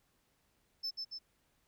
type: tone with echo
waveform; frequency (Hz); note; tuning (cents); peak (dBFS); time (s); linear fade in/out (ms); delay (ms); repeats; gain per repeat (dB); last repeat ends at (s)
sine; 5270; E8; -1; -32; 0.83-0.91; 20; 140; 2; -4; 1.19
effects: tanh soft clip ceiling -34 dBFS + pink hiss -75 dBFS RMS until 1.67 s